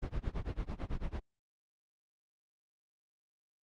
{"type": "noise with tremolo", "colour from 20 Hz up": "brown", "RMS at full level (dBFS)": -34, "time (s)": [0.02, 1.2], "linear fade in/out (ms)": 10, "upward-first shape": "sine", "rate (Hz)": 9, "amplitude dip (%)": 95, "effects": ["low-pass 4000 Hz 12 dB/octave", "Opus 24 kbps"]}